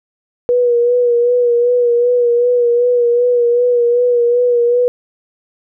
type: tone with vibrato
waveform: sine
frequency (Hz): 483.1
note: B4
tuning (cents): -38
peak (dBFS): -9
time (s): 0.49-4.88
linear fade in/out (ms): 0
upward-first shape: sine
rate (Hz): 2.6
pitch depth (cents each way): 34
effects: none